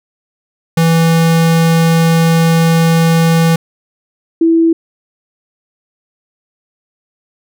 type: tone pair in turn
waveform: square / sine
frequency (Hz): 164.81 / 329.6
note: E3 / E4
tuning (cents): 0 / 0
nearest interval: octave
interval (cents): 1200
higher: second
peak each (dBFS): -8 / -6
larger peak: second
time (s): 0.77-3.56 / 4.41-4.73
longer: first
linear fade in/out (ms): 5
effects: none